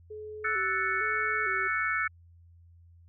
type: tone with vibrato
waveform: sine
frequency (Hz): 404.9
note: G#4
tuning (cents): -44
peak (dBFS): -38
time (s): 0.1-1.68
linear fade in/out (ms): 10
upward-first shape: square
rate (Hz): 1.1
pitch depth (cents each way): 92
type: chord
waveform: sine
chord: F# minor seventh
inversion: third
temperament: equal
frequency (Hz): 1318.5 / 1480 / 1760 / 2217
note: E6 / F#6 / A6 / C#7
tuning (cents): 0 / 0 / 0 / 0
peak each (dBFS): -32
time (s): 0.44-2.08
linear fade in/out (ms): 10
effects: added 85 Hz sine -53 dBFS peak until 3.08 s